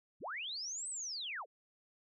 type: linear two-way sweep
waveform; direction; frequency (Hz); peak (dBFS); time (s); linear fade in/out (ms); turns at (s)
sine; up then down; 58.27 to 8372 to 372; -39; 0.2-1.46; 50; 0.89
effects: none